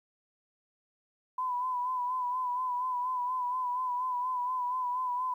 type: tone with vibrato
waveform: sine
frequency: 1000 Hz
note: B5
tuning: 21 cents sharp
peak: -29 dBFS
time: 1.38-5.34 s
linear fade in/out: 5 ms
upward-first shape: sine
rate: 4.2 Hz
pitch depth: 42 cents each way
effects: 11-bit